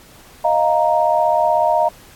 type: chord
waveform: sine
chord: Eb suspended second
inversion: none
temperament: equal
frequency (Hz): 622.3 / 698.5 / 932.3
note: Eb5 / F5 / Bb5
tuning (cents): 0 / 0 / 0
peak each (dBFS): -17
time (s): 0.44-1.89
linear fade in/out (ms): 10
effects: pink hiss -45 dBFS RMS until 2.15 s + AAC 64 kbps